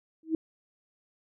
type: tone with exponential growth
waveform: sine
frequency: 320.6 Hz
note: E4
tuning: 48 cents flat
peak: -20 dBFS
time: 0.23-0.35 s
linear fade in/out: 2 ms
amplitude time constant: 26 ms
effects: none